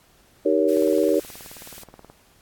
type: chord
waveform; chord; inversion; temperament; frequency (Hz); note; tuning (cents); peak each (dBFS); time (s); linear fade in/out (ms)
sine; Eb dominant seventh; none; just; 311.1 / 388.9 / 466.7 / 560; Eb4 / G4 / Bb4 / Db5; 0 / -14 / +2 / +18; -22; 0.45-1.2; 10
type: high-pass noise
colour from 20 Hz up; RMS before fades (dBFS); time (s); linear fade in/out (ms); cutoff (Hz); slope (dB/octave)
white; -42; 0.68-1.84; 10; 1300; 48
type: click train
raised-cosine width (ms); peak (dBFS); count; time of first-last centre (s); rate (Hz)
1; -29; 26; 0.77-2.1; 18.8
effects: pink hiss -57 dBFS RMS until 2.41 s + AAC 64 kbps